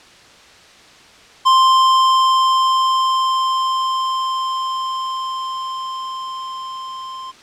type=tone with level ramp; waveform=square; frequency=1046.5 Hz; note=C6; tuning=in tune; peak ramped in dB=-9 to -29 dBFS; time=1.45-7.32 s; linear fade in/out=20 ms; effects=white hiss -44 dBFS RMS until 7.42 s + low-pass 5000 Hz 12 dB/octave